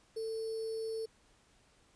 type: tone with sample-and-hold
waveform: sine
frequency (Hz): 445.7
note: A4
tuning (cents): +22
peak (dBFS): -35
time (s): 0.16-1.06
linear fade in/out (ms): 10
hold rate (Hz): 4900
effects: pink hiss -67 dBFS RMS until 1.95 s + resampled to 22050 Hz